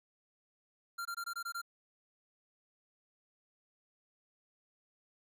square tone bursts, 1383 Hz, F6, 17 cents flat, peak -38 dBFS, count 7, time 0.98-1.617 s, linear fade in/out 10 ms, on 73 ms, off 21 ms, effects none

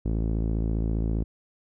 sawtooth tone with low-pass filter, 55 Hz, A1, in tune, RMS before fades -26 dBFS, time 0.05-1.24 s, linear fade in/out 10 ms, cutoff 330 Hz, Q 1.2, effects none

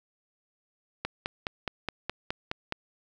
click train, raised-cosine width 0.3 ms, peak -14 dBFS, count 9, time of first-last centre 1.05-2.724 s, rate 4.78 Hz, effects none

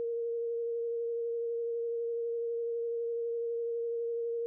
sine tone with vibrato, 466.2 Hz, A#4, in tune, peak -31 dBFS, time 0-4.46 s, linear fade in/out 0 ms, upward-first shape sine, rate 12 Hz, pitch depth 14 cents each way, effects none

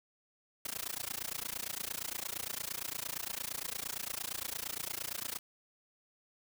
white noise with amplitude modulation, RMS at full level -36 dBFS, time 0.65-5.39 s, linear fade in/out 5 ms, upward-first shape sine, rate 28.7 Hz, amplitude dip 100%, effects none

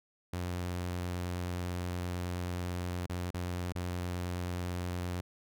sawtooth tone with dropouts, 89 Hz, F2, 33 cents sharp, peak -30 dBFS, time 0.33-5.21 s, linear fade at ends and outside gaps 5 ms, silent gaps 3.064-3.096 / 3.306-3.343 / 3.724-3.752 s, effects none

